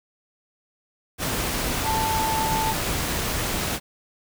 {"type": "tone in noise", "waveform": "sine", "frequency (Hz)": 883, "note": "A5", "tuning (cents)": 6, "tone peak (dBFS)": -23, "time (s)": [1.83, 2.75], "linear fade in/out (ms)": 50, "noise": "pink", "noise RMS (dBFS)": -26, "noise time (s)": [1.18, 3.8], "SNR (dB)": 0, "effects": []}